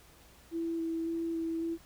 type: tone with vibrato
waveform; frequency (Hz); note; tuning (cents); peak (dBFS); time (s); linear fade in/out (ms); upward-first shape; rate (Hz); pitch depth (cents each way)
sine; 330; E4; +2; -31; 0.51-1.78; 50; square; 1.8; 10
effects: added 60 Hz sine -62 dBFS peak until 1.85 s + pink hiss -59 dBFS RMS until 1.85 s